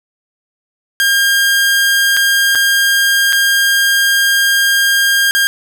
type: tone with dropouts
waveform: sawtooth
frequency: 1610 Hz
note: G6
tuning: 46 cents sharp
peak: -6 dBFS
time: 1-5.47 s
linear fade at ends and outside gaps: 0 ms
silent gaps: 2.167-2.171 / 2.55-2.555 / 3.325-3.33 / 5.31-5.35 s
effects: none